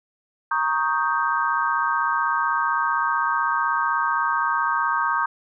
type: chord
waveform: sine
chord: Eb dominant seventh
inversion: second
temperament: equal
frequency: 932.3 / 1108.7 / 1244.5 / 1568 Hz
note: Bb5 / Db6 / Eb6 / G6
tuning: 0 / 0 / 0 / 0 cents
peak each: -25 dBFS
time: 0.51-5.26 s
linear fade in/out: 5 ms
effects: none